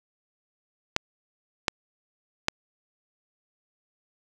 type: clicks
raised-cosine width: 0.2 ms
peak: -4 dBFS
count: 3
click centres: 0.964 / 1.682 / 2.484 s
effects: none